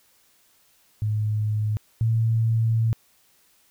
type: tone pair in turn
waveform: sine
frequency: 106.8 / 113.17 Hz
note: G#2 / A2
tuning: +49 / +49 cents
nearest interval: minor second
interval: 100 cents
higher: second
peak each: -21 / -18 dBFS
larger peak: second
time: 1.02-1.77 / 2.01-2.93 s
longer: second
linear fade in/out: 0 ms
effects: white hiss -61 dBFS RMS until 3.7 s